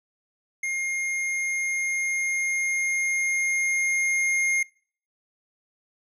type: tone with level ramp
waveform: square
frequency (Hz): 2131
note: C7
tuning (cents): +31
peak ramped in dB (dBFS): -26 to -21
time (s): 0.63-4.63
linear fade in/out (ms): 5
effects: noise-tail reverb RT60 0.5 s tail -24 dB re dry + low-pass 10000 Hz 12 dB/octave